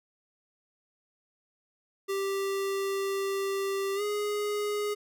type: tone with pitch glide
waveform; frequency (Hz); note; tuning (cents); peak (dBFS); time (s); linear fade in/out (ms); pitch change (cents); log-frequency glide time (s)
square; 392 to 415.3; G4 to G#4; 0 to 0; -29; 2.08-4.95; 20; +100; 3.95-4.02
effects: none